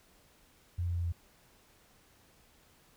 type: tone with pitch steps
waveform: sine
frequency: 87.6 / 86.89 / 86.19 / 85.5 Hz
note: F2 / F2 / F2 / F2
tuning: +6 / -8 / -22 / -36 cents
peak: -30 dBFS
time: 0.78-1.124 s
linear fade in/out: 10 ms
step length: 86 ms
effects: pink hiss -64 dBFS RMS until 2.96 s